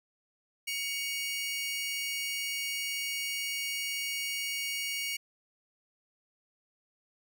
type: tone pair together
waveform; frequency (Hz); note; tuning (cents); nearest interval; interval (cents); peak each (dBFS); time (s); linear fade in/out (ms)
sawtooth; 2240 / 2843; C#7 / F7; +18 / +30; major third; 412; -31 / -33; 0.67-5.17; 10
effects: none